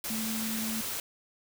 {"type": "tone in noise", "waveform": "sine", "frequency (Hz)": 221.5, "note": "A3", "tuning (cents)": 12, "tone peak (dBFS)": -33, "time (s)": [0.1, 0.81], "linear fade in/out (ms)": 2, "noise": "white", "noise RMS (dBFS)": -35, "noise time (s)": [0.04, 1], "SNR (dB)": -1, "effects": []}